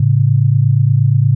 sine tone pair together, 110 / 138.5 Hz, A2 / C#3, 0 / -1 cents, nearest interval major third, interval 399 cents, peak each -11 dBFS, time 0-1.35 s, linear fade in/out 5 ms, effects none

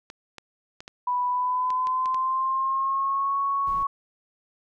clicks, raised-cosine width 0.2 ms, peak -22 dBFS, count 8, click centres 0.101 / 0.383 / 0.805 / 0.879 / 1.704 / 1.871 / 2.058 / 2.145 s
sine tone with pitch glide, 987.8 to 1108.8 Hz, B5 to C#6, 0 to 0 cents, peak -22 dBFS, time 1.07-3.87 s, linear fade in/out 5 ms, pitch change +200 cents, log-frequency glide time 1.27-3.37 s
brown noise, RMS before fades -41 dBFS, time 3.67-3.83 s, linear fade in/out 0 ms
effects none

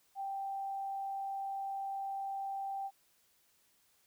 sine tone with frequency modulation, 784 Hz, G5, in tune, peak -36 dBFS, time 0.15-2.91 s, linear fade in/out 50 ms, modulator 40 Hz, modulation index 0.21, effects white hiss -71 dBFS RMS until 4.06 s

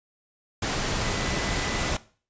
sine tone in noise, 1995 Hz, B6, 17 cents sharp, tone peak -38 dBFS, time 1.02-1.91 s, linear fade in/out 5 ms, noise pink, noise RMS -27 dBFS, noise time 0.62-1.97 s, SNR -14 dB, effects noise-tail reverb RT60 0.4 s tail -18 dB re dry + resampled to 16000 Hz

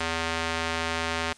square tone with band-pass filter, 82.41 Hz, E2, in tune, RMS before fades -29 dBFS, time 0-1.33 s, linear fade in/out 5 ms, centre 2300 Hz, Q 0.62, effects white hiss -54 dBFS RMS until 1.37 s + resampled to 22050 Hz

